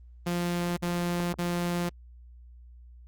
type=tone bursts; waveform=sawtooth; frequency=174.4 Hz; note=F3; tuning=2 cents flat; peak=-23 dBFS; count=3; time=0.26-1.894 s; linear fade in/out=10 ms; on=510 ms; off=52 ms
type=clicks; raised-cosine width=1 ms; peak=-22 dBFS; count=2; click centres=1.202 / 1.34 s
effects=added 60 Hz sine -47 dBFS peak until 3.07 s + Opus 24 kbps